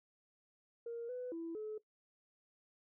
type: tone with pitch steps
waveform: sine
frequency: 467.4 / 498.7 / 331.6 / 429.9 Hz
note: A#4 / B4 / E4 / A4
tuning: +5 / +17 / +10 / -40 cents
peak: -39 dBFS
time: 0.86-1.78 s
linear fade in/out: 5 ms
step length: 230 ms
effects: noise-tail reverb RT60 0.1 s tail -18 dB re dry + tanh soft clip ceiling -36 dBFS